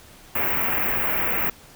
white band-stop noise, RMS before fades -23 dBFS, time 0.35-1.5 s, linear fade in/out 5 ms, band 2600 to 15000 Hz, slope 48 dB/octave, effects pink hiss -48 dBFS RMS until 1.75 s

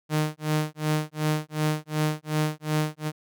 sawtooth tone with tremolo, 153.5 Hz, D#3, 23 cents flat, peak -17 dBFS, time 0.09-3.12 s, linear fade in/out 50 ms, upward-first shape sine, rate 2.7 Hz, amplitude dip 100%, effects none

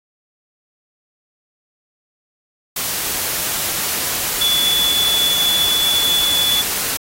sine tone in noise, 3443 Hz, A7, 38 cents flat, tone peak -15 dBFS, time 4.41-6.62 s, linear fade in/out 5 ms, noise white, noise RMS -21 dBFS, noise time 2.76-6.97 s, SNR +3 dB, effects AAC 48 kbps

